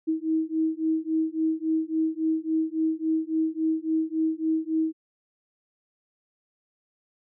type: beating tone pair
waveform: sine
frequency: 317.2 / 320.8 Hz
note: D#4 / E4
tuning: +33 / -47 cents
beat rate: 3.6 Hz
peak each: -26 dBFS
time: 0.07-4.93 s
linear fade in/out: 20 ms
effects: none